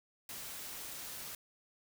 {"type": "noise", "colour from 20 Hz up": "white", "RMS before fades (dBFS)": -45, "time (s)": [0.29, 1.35], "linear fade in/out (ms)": 2, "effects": []}